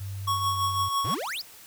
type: tone with pitch glide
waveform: sine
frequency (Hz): 98 to 94.77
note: G2 to F#2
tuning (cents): 0 to +42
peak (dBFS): -32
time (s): 0-0.89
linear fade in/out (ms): 10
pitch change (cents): -58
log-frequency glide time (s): 0.24-0.56
type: tone with tremolo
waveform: square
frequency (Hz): 1108.7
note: C#6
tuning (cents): 0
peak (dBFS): -23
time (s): 0.27-1.15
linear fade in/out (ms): 10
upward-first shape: triangle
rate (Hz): 6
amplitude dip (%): 55
type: exponential sweep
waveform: square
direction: up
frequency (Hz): 82.41 to 5650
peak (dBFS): -31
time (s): 1.04-1.42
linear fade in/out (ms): 10
effects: white hiss -49 dBFS RMS until 1.66 s